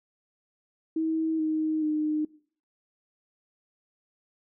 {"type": "tone with pitch steps", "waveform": "sine", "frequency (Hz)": [320.4, 312.9, 305.6], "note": ["E4", "D#4", "D#4"], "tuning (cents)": [-49, 10, -31], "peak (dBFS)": -24, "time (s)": [0.96, 2.25], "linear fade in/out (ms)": 5, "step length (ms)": 430, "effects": ["noise-tail reverb RT60 0.5 s tail -21 dB re dry"]}